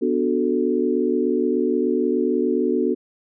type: chord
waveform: sine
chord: B minor seventh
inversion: none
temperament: equal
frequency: 246.9 / 293.7 / 370 / 440 Hz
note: B3 / D4 / F#4 / A4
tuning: 0 / 0 / 0 / 0 cents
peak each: -23 / -24 / -22 / -24 dBFS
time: 0.01-2.95 s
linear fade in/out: 20 ms
effects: none